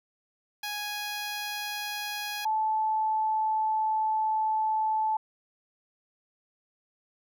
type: tone pair in turn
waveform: 10% pulse / sine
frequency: 830 / 871.1 Hz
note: G#5 / A5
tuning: -1 / -18 cents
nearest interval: minor second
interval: 83 cents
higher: second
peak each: -24 dBFS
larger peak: neither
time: 0.63-2.45 / 2.45-5.17 s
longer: second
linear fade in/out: 5 ms
effects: none